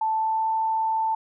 sine tone with pitch glide, 880 to 887.1 Hz, A5 to A5, 0 to +14 cents, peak -21 dBFS, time 0.01-1.15 s, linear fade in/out 5 ms, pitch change +14 cents, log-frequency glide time 0.14-0.5 s, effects none

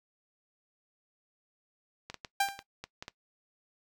clicks, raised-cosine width 0.2 ms, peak -23 dBFS, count 8, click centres 2.1 / 2.143 / 2.248 / 2.487 / 2.591 / 2.84 / 3.025 / 3.081 s
sawtooth tone with exponential decay, 793 Hz, G5, 20 cents sharp, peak -19 dBFS, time 2.4-2.63 s, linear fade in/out 5 ms, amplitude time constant 50 ms
effects noise-tail reverb RT60 0.1 s tail -19 dB re dry

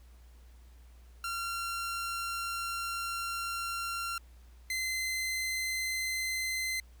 sawtooth tone pair in turn, 1374 / 2062 Hz, F6 / C7, -29 / -26 cents, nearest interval perfect fifth, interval 703 cents, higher second, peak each -30 / -28 dBFS, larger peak second, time 1.24-4.18 / 4.7-6.8 s, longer first, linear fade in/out 2 ms, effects added 60 Hz sine -52 dBFS peak until 7 s + pink hiss -66 dBFS RMS until 7 s

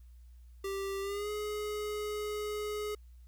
square tone with pitch glide, 392 to 420.1 Hz, G4 to G#4, 0 to +20 cents, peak -35 dBFS, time 0.64-2.95 s, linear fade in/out 5 ms, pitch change +120 cents, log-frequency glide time 1.01-1.3 s, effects added 60 Hz sine -51 dBFS peak until 3.27 s + white hiss -75 dBFS RMS until 3.27 s

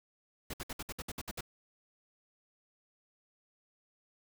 pink noise bursts, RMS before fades -40 dBFS, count 10, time 0.5-1.409 s, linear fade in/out 5 ms, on 36 ms, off 61 ms, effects none

